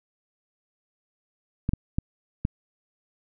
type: clicks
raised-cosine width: 5 ms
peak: -11 dBFS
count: 4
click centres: 1.691 / 1.735 / 1.985 / 2.451 s
effects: none